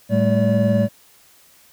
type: tone cluster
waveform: triangle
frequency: 111.2 / 197.2 / 218.2 / 573 Hz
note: A2 / G3 / A3 / D5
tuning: +19 / +11 / -14 / -43 cents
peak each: -18 dBFS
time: 0.09-0.89 s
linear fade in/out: 50 ms
effects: white hiss -52 dBFS RMS until 1.72 s